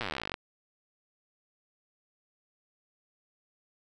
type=slowing click train; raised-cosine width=0.3 ms; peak=-17 dBFS; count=24; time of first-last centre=0.01-0.341 s; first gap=8 ms; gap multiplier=1.05; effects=none